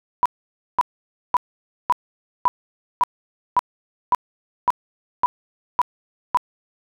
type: tone bursts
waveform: sine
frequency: 987.8 Hz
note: B5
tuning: in tune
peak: -12 dBFS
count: 12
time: 0.23-6.372 s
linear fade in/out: 0 ms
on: 26 ms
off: 530 ms
effects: none

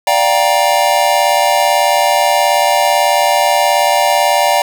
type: chord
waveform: square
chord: G minor seventh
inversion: second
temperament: just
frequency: 588 / 705.6 / 784 / 940.8 Hz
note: D5 / F5 / G5 / Bb5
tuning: +2 / +18 / 0 / +16 cents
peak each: -16 dBFS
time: 0.07-4.62 s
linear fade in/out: 2 ms
effects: none

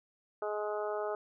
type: harmonic tone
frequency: 210 Hz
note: G#3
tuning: 19 cents sharp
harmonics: 2 / 3 / 4 / 5 / 6 / 7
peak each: -36 / -37 / -41 / -48 / -42 / -49 dBFS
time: 0.42-1.15 s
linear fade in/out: 2 ms
effects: none

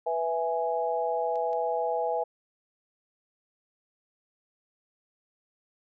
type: chord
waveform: sine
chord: E major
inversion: second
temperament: equal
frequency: 493.9 / 659.3 / 830.6 Hz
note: B4 / E5 / G#5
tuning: 0 / 0 / 0 cents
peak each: -30 dBFS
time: 0.06-2.24 s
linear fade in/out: 10 ms
type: clicks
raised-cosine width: 0.2 ms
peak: -35 dBFS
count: 2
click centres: 1.357 / 1.531 s
effects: none

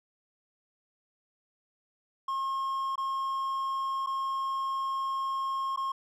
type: tone with dropouts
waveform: triangle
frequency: 1076 Hz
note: C6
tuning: 48 cents sharp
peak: -27 dBFS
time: 2.28-5.92 s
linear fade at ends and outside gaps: 5 ms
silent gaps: 2.957-2.978 / 4.063-4.07 / 5.762-5.773 s
effects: none

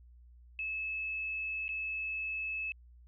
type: tone with dropouts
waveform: sine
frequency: 2600 Hz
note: E7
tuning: 24 cents flat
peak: -34 dBFS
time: 0.59-2.72 s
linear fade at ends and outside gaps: 1 ms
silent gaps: 1.681-1.69 s
effects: added 60 Hz sine -54 dBFS peak until 3.07 s

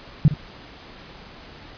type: tone with echo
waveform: sine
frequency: 150.3 Hz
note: D3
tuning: 40 cents sharp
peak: -9 dBFS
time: 0.25-0.28 s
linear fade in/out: 0 ms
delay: 59 ms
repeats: 1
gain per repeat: -13 dB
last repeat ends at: 0.339 s
effects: pink hiss -43 dBFS RMS until 1.77 s + resampled to 11025 Hz

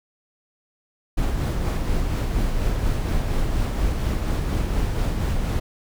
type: noise with tremolo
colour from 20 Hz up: brown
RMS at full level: -21 dBFS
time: 1.17-5.6 s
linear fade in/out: 10 ms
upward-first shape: sine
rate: 4.2 Hz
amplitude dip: 30%
effects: none

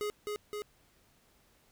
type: tone with echo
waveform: square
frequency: 417.7 Hz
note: G#4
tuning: 10 cents sharp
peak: -33 dBFS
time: 0.01-0.1 s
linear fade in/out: 0 ms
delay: 260 ms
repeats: 2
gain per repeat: -2 dB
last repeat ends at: 0.62 s
effects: pink hiss -67 dBFS RMS until 1.71 s

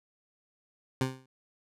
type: tone with exponential decay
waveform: 20% pulse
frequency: 130.81 Hz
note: C3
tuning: in tune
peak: -19 dBFS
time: 1.01-1.26 s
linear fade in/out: 2 ms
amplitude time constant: 53 ms
effects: low-pass 11000 Hz 12 dB/octave

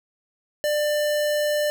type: tone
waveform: square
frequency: 595 Hz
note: D5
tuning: 22 cents sharp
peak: -21 dBFS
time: 0.64-1.7 s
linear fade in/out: 0 ms
effects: none

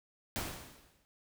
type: noise with exponential decay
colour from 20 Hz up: pink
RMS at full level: -35 dBFS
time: 0.36-1.05 s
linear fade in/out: 0 ms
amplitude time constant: 150 ms
effects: none

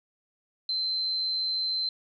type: tone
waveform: sine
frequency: 4093 Hz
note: C8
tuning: 39 cents flat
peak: -26 dBFS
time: 0.69-1.89 s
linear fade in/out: 2 ms
effects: none

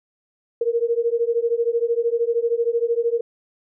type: beating tone pair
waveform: sine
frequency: 461.4 / 474.4 Hz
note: A#4 / A#4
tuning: -18 / +30 cents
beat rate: 13 Hz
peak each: -21 dBFS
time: 0.61-3.21 s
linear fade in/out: 5 ms
effects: none

